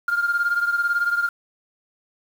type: beating tone pair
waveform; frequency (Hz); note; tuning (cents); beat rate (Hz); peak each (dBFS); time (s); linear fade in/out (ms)
sine; 1400 / 1418; F6 / F6; +4 / +26; 18; -19 / -23; 0.08-1.29; 5
effects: tanh soft clip ceiling -14 dBFS + 7-bit

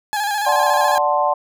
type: tone with vibrato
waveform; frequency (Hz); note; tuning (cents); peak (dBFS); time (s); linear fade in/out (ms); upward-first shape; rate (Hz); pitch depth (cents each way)
30% pulse; 829; G#5; -3; -16; 0.13-0.98; 0; square; 14; 44
type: chord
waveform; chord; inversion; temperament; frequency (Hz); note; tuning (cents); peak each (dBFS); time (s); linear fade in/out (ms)
sine; D dominant seventh; none; equal; 587.3 / 740 / 880 / 1046.5; D5 / F#5 / A5 / C6; 0 / 0 / 0 / 0; -20; 0.46-1.34; 10
effects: none

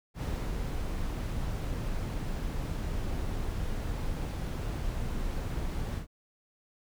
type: noise with ADSR envelope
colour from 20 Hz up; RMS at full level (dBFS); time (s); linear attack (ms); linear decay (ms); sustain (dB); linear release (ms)
brown; -31; 0.14-6.07; 85; 310; -2; 100
effects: none

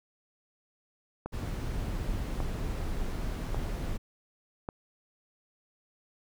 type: click train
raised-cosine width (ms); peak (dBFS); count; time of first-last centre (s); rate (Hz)
1; -21; 4; 1.26-4.689; 0.875
type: noise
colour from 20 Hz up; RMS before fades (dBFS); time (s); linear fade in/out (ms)
brown; -33; 1.32-3.98; 20
effects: none

